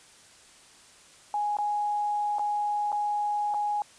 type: tone with dropouts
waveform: sine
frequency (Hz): 830.6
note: G#5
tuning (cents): 0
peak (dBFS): -25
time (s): 1.34-3.82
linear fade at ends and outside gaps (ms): 1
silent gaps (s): 1.569-1.586 / 2.385-2.394 / 2.919-2.927 / 3.54-3.544
effects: white hiss -54 dBFS RMS until 3.98 s + resampled to 22050 Hz